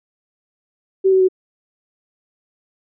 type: tone with pitch steps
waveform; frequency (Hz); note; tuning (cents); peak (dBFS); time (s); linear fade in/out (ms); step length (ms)
sine; 383.1 / 378 / 373.1; G4 / F#4 / F#4; -40 / +37 / +14; -10; 1.04-1.286; 20; 82
effects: none